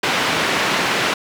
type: band-pass noise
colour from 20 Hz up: white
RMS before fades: -19 dBFS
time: 0.03-1.14 s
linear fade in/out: 5 ms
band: 150 to 2600 Hz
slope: 12 dB/octave
effects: none

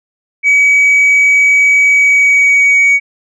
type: tone with pitch glide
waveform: sine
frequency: 2272 to 2251 Hz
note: C#7 to C#7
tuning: +42 to +26 cents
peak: -3 dBFS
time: 0.43-3 s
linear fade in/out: 50 ms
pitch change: -16 cents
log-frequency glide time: 1.9-2.81 s
effects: tanh soft clip ceiling -4 dBFS

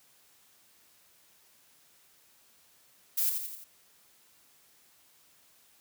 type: noise with echo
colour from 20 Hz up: violet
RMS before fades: -28 dBFS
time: 3.17-3.3 s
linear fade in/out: 10 ms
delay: 86 ms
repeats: 4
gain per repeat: -5 dB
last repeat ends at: 3.644 s
effects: white hiss -63 dBFS RMS until 5.8 s + high-pass 60 Hz 12 dB/octave

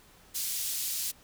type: band-pass noise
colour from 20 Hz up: white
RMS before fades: -33 dBFS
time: 0.34-1.12 s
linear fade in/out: 20 ms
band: 3900 to 16000 Hz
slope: 12 dB/octave
effects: pink hiss -58 dBFS RMS until 1.23 s

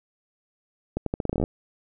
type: accelerating click train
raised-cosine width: 2 ms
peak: -12 dBFS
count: 13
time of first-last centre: 0.97-1.439 s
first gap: 93 ms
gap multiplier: 0.82
effects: none

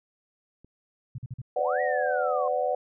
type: click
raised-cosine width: 3 ms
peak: -38 dBFS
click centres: 0.646 s
type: tone bursts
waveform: sine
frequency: 125 Hz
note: B2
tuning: 21 cents sharp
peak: -32 dBFS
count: 4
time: 1.15-1.417 s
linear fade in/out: 5 ms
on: 33 ms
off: 45 ms
type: chord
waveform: sine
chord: B minor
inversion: none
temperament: equal with one note detuned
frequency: 505.4 / 587.3 / 740 Hz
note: B4 / D5 / F#5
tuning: +40 / 0 / 0 cents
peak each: -28 dBFS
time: 1.56-2.75 s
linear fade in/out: 5 ms
type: linear two-way sweep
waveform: sine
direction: up then down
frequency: 440 to 1937 to 1048 Hz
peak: -31 dBFS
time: 1.59-2.48 s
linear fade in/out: 2 ms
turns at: 1.81 s
effects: none

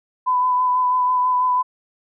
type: tone with vibrato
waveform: sine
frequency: 1002 Hz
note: B5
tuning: 25 cents sharp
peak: -15 dBFS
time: 0.26-1.63 s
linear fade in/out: 20 ms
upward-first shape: sine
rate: 6.1 Hz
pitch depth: 17 cents each way
effects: none

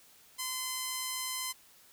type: tone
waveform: 5% pulse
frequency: 1028 Hz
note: C6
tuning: 31 cents flat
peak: -22 dBFS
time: 0.38-1.53 s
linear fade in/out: 20 ms
effects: white hiss -60 dBFS RMS until 1.92 s

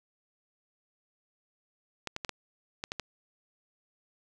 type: clicks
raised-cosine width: 0.2 ms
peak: -17 dBFS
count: 7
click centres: 2.073 / 2.164 / 2.248 / 2.293 / 2.839 / 2.919 / 2.997 s
effects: none

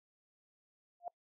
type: tone with exponential growth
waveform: sine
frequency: 698.5 Hz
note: F5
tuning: in tune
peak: -34 dBFS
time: 1-1.08 s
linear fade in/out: 2 ms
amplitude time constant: 17 ms
effects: noise-tail reverb RT60 0.1 s tail -24 dB re dry

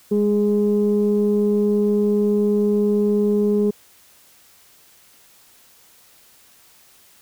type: tone pair together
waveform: sine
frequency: 206.2 / 415.3 Hz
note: G#3 / G#4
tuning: -12 / 0 cents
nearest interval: octave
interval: 1212 cents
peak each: -17 dBFS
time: 0.11-3.71 s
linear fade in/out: 10 ms
effects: tanh soft clip ceiling -9 dBFS + white hiss -52 dBFS RMS until 7.21 s

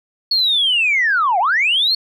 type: linear two-way sweep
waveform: sine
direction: down then up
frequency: 4393 to 677 to 4393 Hz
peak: -12 dBFS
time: 0.31-1.95 s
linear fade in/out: 5 ms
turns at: 1.39 s
effects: tanh soft clip ceiling -8 dBFS

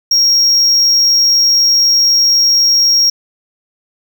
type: tone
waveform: triangle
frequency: 5588 Hz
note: F8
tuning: in tune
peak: -6 dBFS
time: 0.11-3.1 s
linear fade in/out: 5 ms
effects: none

